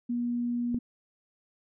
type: tone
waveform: sine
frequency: 240.3 Hz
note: B3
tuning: 47 cents flat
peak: -27 dBFS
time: 0.09-0.79 s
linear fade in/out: 10 ms
type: click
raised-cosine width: 3 ms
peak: -23 dBFS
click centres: 0.745 s
effects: none